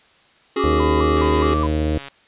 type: chord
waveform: square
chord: C# suspended fourth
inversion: none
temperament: equal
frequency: 277.2 / 370 / 415.3 Hz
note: C#4 / F#4 / G#4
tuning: 0 / 0 / 0 cents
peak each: -26 / -24 / -22 dBFS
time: 0.56-1.54 s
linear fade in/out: 5 ms
type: tone with vibrato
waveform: sine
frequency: 1083 Hz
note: C#6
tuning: 41 cents flat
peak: -22 dBFS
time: 0.59-1.67 s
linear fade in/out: 10 ms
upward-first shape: square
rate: 2.4 Hz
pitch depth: 130 cents each way
type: harmonic tone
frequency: 77.3 Hz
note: D#2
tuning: 11 cents flat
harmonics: 1 / 2 / 3 / 4 / 5 / 6 / 7 / 8 / 9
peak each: -20 / -29 / -30 / -23 / -35 / -29 / -30 / -38 / -39 dBFS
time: 0.64-1.98 s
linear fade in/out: 0 ms
type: click train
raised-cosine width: 0.2 ms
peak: -17 dBFS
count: 128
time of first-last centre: 1.17-2.084 s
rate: 139 Hz
effects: white hiss -54 dBFS RMS until 2.27 s + resampled to 8000 Hz